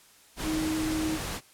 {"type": "tone in noise", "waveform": "sine", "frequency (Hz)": 314.1, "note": "D#4", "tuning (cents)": 16, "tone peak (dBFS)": -27, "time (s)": [0.43, 1.19], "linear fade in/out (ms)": 50, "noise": "pink", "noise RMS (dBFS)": -34, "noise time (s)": [0.36, 1.41], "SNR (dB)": 4, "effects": ["white hiss -57 dBFS RMS until 1.53 s", "low-pass 12000 Hz 12 dB/octave"]}